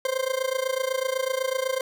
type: tone with amplitude modulation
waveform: 40% pulse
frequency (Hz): 523.3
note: C5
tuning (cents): 0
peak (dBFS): -20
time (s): 0.05-1.81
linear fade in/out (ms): 2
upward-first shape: sine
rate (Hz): 28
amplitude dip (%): 85
effects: none